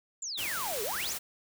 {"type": "exponential two-way sweep", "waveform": "sine", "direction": "down then up", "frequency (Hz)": [7530, 390.2, 7530], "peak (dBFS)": -34, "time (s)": [0.22, 1.13], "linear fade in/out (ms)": 5, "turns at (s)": 0.83}
{"type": "noise", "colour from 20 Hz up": "white", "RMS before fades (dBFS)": -36, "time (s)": [0.37, 1.19], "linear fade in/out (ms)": 20}
{"effects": []}